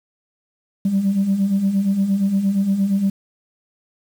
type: beating tone pair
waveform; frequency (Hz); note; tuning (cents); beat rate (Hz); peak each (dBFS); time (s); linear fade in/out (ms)
sine; 190 / 198.6; F#3 / G3; +46 / +23; 8.6; -22 / -15; 0.85-3.1; 5
effects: tanh soft clip ceiling -11 dBFS + 7-bit